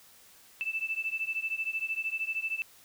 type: beating tone pair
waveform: sine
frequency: 2637 / 2650 Hz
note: E7 / E7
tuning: 0 / +9 cents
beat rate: 13 Hz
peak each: -33 / -34 dBFS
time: 0.61-2.62 s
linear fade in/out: 0 ms
effects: white hiss -57 dBFS RMS until 2.84 s